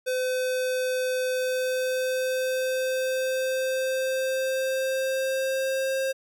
square tone with pitch glide, 510 to 532.9 Hz, C5 to C5, -44 to +32 cents, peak -25 dBFS, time 0.06-6.13 s, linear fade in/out 20 ms, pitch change +76 cents, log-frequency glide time 1.33-6 s, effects none

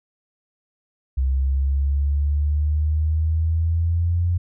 sine exponential sweep, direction up, 65.41 to 88 Hz, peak -17 dBFS, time 1.17-4.38 s, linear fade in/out 10 ms, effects none

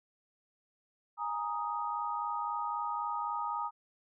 sine chord, Ab suspended second, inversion none, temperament just, 830.6 / 934.4 / 1245.9 Hz, Ab5 / Bb5 / Eb6, 0 / +4 / +2 cents, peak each -39 / -36 / -36 dBFS, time 1.17-3.71 s, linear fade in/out 50 ms, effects none

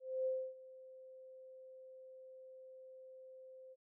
sine tone with ADSR envelope, 520 Hz, C5, 11 cents flat, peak -33 dBFS, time 0-3.76 s, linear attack 260 ms, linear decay 280 ms, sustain -20 dB, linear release 38 ms, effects none

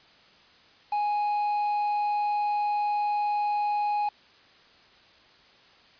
triangle tone with quantisation, 830.6 Hz, G#5, in tune, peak -22 dBFS, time 0.92-4.09 s, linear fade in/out 5 ms, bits 7, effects white hiss -56 dBFS RMS until 5.99 s + resampled to 11025 Hz

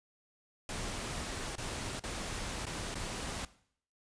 pink noise with dropouts, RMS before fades -39 dBFS, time 0.69-3.45 s, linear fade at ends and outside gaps 2 ms, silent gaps 1.555-1.581 / 1.996-2.037 / 2.655-2.666 / 2.944-2.954 s, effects noise-tail reverb RT60 0.6 s tail -18 dB re dry + resampled to 22050 Hz

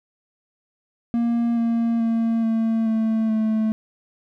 triangle tone with pitch steps, 234.5 / 231.3 / 228.1 / 224.9 / 221.9 / 218.8 Hz, A#3 / A#3 / A#3 / A3 / A3 / A3, +11 / -13 / -37 / +38 / +15 / -9 cents, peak -16 dBFS, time 1.14-3.72 s, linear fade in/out 0 ms, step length 430 ms, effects none

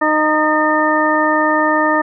harmonic tone with a mistuned harmonic, 307.5 Hz, D#4, 20 cents flat, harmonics 1 / 2 / 3 / 4 / 6, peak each -18 / -18 / -18 / -18 / -18 dBFS, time 0.01-2.02 s, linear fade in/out 10 ms, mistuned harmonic 6, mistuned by -32 cents, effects none

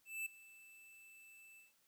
square tone with ADSR envelope, 2641 Hz, E7, 3 cents sharp, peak -39 dBFS, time 0.05-1.73 s, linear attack 210 ms, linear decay 6 ms, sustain -20 dB, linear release 150 ms, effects white hiss -75 dBFS RMS until 1.87 s

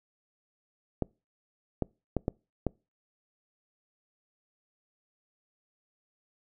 clicks, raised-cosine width 2 ms, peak -14 dBFS, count 5, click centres 1.023 / 1.823 / 2.167 / 2.281 / 2.667 s, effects noise-tail reverb RT60 0.3 s tail -26 dB re dry

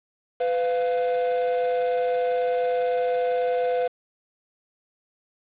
triangle tone pair together, 501.5 / 698.5 Hz, B4 / F5, +26 / 0 cents, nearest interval tritone, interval 574 cents, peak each -20 / -25 dBFS, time 0.4-3.88 s, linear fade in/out 10 ms, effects resampled to 8000 Hz + 7-bit

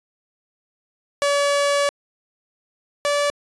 sawtooth tone pair in turn, 570 / 578 Hz, C#5 / D5, +48 / -28 cents, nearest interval unison, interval 24 cents, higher second, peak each -13 / -14 dBFS, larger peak first, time 1.22-1.89 / 3.05-3.3 s, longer first, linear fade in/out 0 ms, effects resampled to 22050 Hz

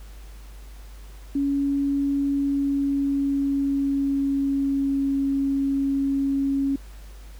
sine tone with pitch glide, 280 to 275.2 Hz, C#4 to C#4, +18 to -12 cents, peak -20 dBFS, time 1.35-6.76 s, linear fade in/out 5 ms, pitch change -30 cents, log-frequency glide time 2.34-5.14 s, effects added 50 Hz sine -39 dBFS peak until 7.39 s + pink hiss -52 dBFS RMS until 7.39 s

